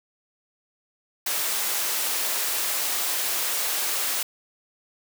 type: high-pass noise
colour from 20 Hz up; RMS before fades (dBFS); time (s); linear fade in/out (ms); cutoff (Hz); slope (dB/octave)
white; -26; 1.26-4.23; 5; 410; 12
effects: none